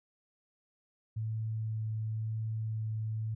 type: tone with vibrato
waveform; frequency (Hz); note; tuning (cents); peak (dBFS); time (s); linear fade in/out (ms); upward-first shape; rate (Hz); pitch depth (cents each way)
sine; 110; A2; 0; -32; 1.16-3.35; 10; sine; 0.97; 8
effects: none